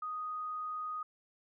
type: tone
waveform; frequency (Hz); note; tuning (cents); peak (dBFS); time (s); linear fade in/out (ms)
sine; 1244.5; D#6; 0; -36; 0.02-1.03; 5
effects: none